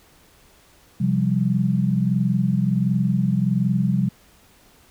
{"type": "chord", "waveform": "sine", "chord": "C suspended fourth", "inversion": "none", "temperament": "equal", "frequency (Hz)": [130.81, 174.61, 196], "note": ["C3", "F3", "G3"], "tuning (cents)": [0, 0, 0], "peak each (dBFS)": [-22, -22, -21], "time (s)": [1, 4.09], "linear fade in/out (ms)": 10, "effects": ["pink hiss -54 dBFS RMS until 4.9 s"]}